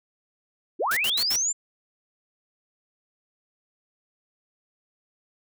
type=linear sweep; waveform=sine; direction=up; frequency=260 to 7400 Hz; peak=-22 dBFS; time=0.79-1.53 s; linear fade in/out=20 ms
type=noise bursts; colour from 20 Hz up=white; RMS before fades=-30 dBFS; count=4; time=0.91-1.361 s; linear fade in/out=2 ms; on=58 ms; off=73 ms
effects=none